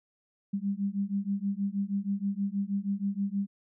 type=beating tone pair; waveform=sine; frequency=196 / 202.3 Hz; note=G3 / G#3; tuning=0 / -45 cents; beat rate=6.3 Hz; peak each=-31 dBFS; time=0.53-3.47 s; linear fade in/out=10 ms; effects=none